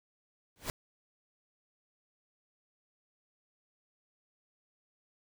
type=noise with exponential growth; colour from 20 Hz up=pink; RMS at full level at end=-32 dBFS; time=0.56-0.7 s; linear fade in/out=0 ms; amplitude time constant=29 ms; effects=none